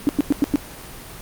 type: tone bursts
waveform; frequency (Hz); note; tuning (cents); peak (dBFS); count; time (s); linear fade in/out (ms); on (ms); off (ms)
sine; 287.1; D4; -39; -12; 5; 0.07-0.558; 0; 20; 97
effects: pink hiss -37 dBFS RMS until 1.21 s + Opus 24 kbps